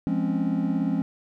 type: chord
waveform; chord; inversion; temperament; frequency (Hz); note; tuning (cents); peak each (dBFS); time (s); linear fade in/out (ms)
triangle; Db major seventh; first; just; 173.24 / 207.9 / 259.9 / 277.2; F3 / Ab3 / C4 / Db4; -14 / +2 / -11 / 0; -26; 0.07-1.02; 0
effects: none